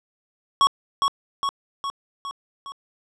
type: tone with echo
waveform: square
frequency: 1108.7 Hz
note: C#6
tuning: in tune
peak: -14 dBFS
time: 0.61-0.67 s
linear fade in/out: 0 ms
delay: 410 ms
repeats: 5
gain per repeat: -4 dB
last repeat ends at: 2.72 s
effects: low-pass 6000 Hz 12 dB/octave